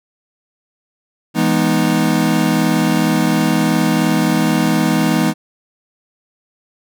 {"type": "chord", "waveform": "square", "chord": "E major seventh", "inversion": "none", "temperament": "equal", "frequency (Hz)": [164.81, 207.7, 246.9, 311.1], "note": ["E3", "G#3", "B3", "D#4"], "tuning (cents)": [0, 0, 0, 0], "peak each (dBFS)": -19, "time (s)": [1.34, 5.34], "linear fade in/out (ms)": 50, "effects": []}